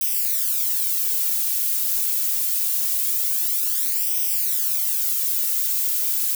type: noise with flanger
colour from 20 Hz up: violet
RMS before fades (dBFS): -22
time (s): 0.01-6.35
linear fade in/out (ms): 2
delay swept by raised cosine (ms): 0.35 to 3.05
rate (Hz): 0.24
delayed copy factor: +0.9
effects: none